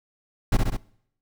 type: noise with echo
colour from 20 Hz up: brown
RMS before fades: -17 dBFS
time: 0.52-0.57 s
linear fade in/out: 5 ms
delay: 66 ms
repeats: 3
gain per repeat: -3 dB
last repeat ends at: 0.768 s
effects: noise-tail reverb RT60 0.7 s tail -22 dB re dry